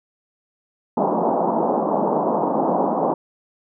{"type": "band-pass noise", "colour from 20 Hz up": "white", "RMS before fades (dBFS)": -20, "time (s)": [0.97, 3.14], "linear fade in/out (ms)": 5, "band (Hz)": [170, 960], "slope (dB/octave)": 48, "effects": []}